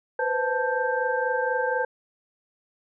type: tone cluster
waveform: sine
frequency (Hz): 492.9 / 517 / 882 / 1573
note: B4 / C5 / A5 / G6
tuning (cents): -3 / -21 / +4 / +6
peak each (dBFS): -28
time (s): 0.19-1.85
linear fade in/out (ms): 5
effects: none